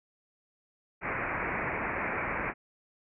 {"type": "low-pass noise", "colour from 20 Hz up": "white", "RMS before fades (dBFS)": -33, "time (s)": [1.01, 2.54], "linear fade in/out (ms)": 50, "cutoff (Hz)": 2400, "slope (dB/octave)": 96, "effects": []}